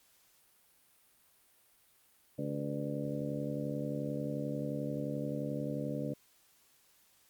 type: harmonic tone with a mistuned harmonic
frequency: 71.4 Hz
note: D2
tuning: 48 cents flat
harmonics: 2 / 3 / 4 / 5 / 6 / 7 / 8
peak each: -39 / -41 / -39 / -50 / -48 / -42 / -43 dBFS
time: 2.38-6.14 s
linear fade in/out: 10 ms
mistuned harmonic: 8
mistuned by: +61 cents
effects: white hiss -67 dBFS RMS until 7.29 s + Opus 48 kbps